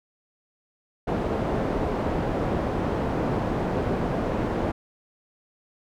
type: low-pass noise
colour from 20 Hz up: white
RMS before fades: -26 dBFS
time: 1.07-4.72 s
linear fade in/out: 10 ms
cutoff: 530 Hz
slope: 12 dB/octave
effects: none